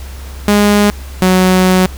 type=tone pair in turn; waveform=sawtooth; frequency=206.1 / 185.05 Hz; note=G#3 / F#3; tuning=-13 / 0 cents; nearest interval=major second; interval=187 cents; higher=first; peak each=-3 dBFS; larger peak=neither; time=0.48-0.9 / 1.22-1.86 s; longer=second; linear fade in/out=0 ms; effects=added 67 Hz sine -25 dBFS peak until 1.97 s + pink hiss -35 dBFS RMS until 1.97 s